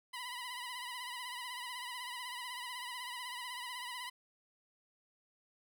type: tone with vibrato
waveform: 15% pulse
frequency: 987.8 Hz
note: B5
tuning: in tune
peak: -35 dBFS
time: 0.13-4.1 s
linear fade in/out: 10 ms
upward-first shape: triangle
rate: 16 Hz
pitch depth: 76 cents each way
effects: none